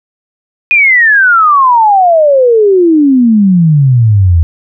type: exponential sweep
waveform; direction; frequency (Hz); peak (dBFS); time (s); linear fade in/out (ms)
sine; down; 2489 to 79.6; -3; 0.71-4.43; 0
effects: none